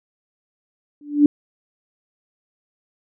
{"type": "tone with exponential growth", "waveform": "sine", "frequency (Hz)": 292.3, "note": "D4", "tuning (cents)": -8, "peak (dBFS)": -5, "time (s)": [1.01, 1.26], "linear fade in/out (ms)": 2, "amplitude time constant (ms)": 54, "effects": []}